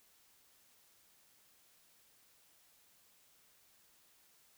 silence, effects white hiss -68 dBFS RMS until 4.57 s

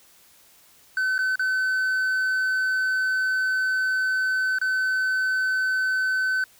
triangle tone with dropouts, 1521 Hz, F#6, 47 cents sharp, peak -19 dBFS, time 0.97-6.44 s, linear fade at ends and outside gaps 2 ms, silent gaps 1.181-1.189 / 1.357-1.394 / 4.586-4.614 s, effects white hiss -55 dBFS RMS until 6.59 s

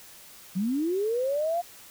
sine linear sweep, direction up, 174.61 to 710 Hz, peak -24 dBFS, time 0.55-1.62 s, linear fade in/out 20 ms, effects white hiss -49 dBFS RMS until 1.9 s

